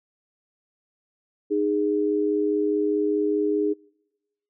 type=tone pair together; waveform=sine; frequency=307.4 / 412.2 Hz; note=D#4 / G#4; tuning=-21 / -13 cents; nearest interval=perfect fourth; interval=508 cents; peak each=-24 / -22 dBFS; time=1.5-3.74 s; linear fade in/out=20 ms; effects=noise-tail reverb RT60 1.0 s tail -26 dB re dry